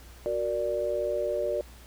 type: chord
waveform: sine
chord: Gb augmented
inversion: none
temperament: equal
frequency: 370 / 466.2 / 587.3 Hz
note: Gb4 / Bb4 / D5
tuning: 0 / 0 / 0 cents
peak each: -33 / -32 / -28 dBFS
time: 0.26-1.61 s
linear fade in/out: 0 ms
effects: added 60 Hz sine -48 dBFS peak until 1.86 s + pink hiss -53 dBFS RMS until 1.86 s